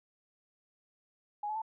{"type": "tone with pitch steps", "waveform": "sine", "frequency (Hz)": [830.6, 856.9, 884.1], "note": ["G#5", "A5", "A5"], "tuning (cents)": [0, -46, 8], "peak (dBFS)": -33, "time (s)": [1.43, 1.619], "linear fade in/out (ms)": 5, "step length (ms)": 63, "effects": []}